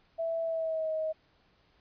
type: tone with pitch glide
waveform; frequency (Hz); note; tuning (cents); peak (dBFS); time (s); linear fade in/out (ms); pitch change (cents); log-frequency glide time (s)
sine; 659.3 to 631.3; E5 to D#5; 0 to +25; -29; 0.18-1.13; 20; -75; 0.43-0.91
effects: pink hiss -67 dBFS RMS until 1.8 s + resampled to 11025 Hz